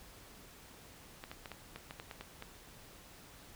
clicks, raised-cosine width 0.3 ms, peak -28 dBFS, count 10, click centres 1.239 / 1.315 / 1.458 / 1.517 / 1.76 / 1.909 / 1.999 / 2.112 / 2.21 / 2.424 s, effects pink hiss -56 dBFS RMS until 3.55 s

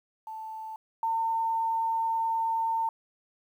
sine tone pair in turn, 880 / 904.7 Hz, A5 / A5, 0 / +48 cents, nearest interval unison, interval 48 cents, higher second, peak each -36 / -25 dBFS, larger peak second, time 0.27-0.76 / 1.03-2.89 s, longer second, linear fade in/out 2 ms, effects 10-bit

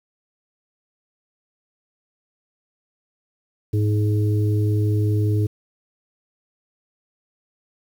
harmonic tone, 105.2 Hz, G#2, 23 cents sharp, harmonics 1 / 3 / 4, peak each -17 / -27 / -29 dBFS, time 3.73-5.47 s, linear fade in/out 10 ms, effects 8-bit

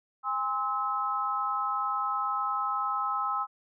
sine tone cluster, 815 / 1043 / 1292 Hz, G#5 / C6 / E6, -33 / -6 / -35 cents, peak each -34 / -33 / -29 dBFS, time 0.23-3.47 s, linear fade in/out 50 ms, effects none

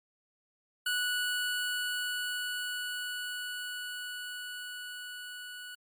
25% pulse tone with level ramp, 1473 Hz, F#6, 8 cents flat, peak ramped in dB -25 to -39 dBFS, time 0.86-5.75 s, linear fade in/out 5 ms, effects Opus 32 kbps

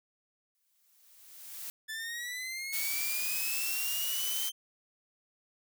blue noise with exponential growth, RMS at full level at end -39 dBFS, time 0.55-1.7 s, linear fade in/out 0 ms, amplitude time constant 250 ms
sawtooth linear sweep, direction up, 1740 to 3136 Hz, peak -33 dBFS, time 1.88-4.52 s, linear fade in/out 20 ms
blue noise, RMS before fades -34 dBFS, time 2.72-4.5 s, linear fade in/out 20 ms
effects none

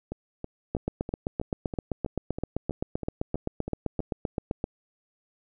two click trains, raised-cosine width 2 ms, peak -14 / -20 dBFS, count 31 / 13, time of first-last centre 0.75-4.641 / 0.12-4.003 s, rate 7.71 / 3.09 Hz, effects none

